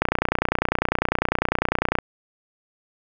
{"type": "click train", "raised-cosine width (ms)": 0.5, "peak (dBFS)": -3, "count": 60, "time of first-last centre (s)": [0.02, 1.987], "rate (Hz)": 30, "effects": []}